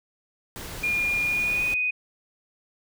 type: noise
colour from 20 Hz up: pink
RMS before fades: -37 dBFS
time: 0.56-1.74 s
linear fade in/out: 0 ms
type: tone with pitch glide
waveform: sine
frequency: 2421 to 2492 Hz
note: D#7 to D#7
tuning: -48 to +2 cents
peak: -22 dBFS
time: 0.83-1.91 s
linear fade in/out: 10 ms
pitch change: +50 cents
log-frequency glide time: 1.21-1.76 s
effects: none